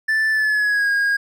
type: tone with pitch glide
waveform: triangle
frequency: 1760 to 1632.7 Hz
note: A6 to G#6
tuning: 0 to -30 cents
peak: -14 dBFS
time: 0.08-1.17 s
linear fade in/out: 10 ms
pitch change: -130 cents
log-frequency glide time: 0.31-0.9 s
effects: none